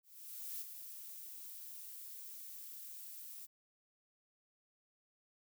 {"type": "noise with ADSR envelope", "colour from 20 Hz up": "violet", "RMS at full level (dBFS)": -43, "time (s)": [0.03, 3.47], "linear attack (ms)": 580, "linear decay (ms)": 19, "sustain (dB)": -7, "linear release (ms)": 22, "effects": []}